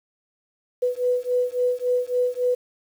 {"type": "beating tone pair", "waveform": "sine", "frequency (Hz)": [493.9, 497.5], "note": ["B4", "B4"], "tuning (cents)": [0, 13], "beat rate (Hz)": 3.6, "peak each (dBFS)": -23, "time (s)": [0.82, 2.55], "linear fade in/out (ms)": 10, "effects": ["8-bit"]}